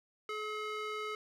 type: tone with band-pass filter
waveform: square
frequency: 427.1 Hz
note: G#4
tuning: 48 cents sharp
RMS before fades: -39 dBFS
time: 0.29-1.15 s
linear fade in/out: 2 ms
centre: 1700 Hz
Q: 0.94
effects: none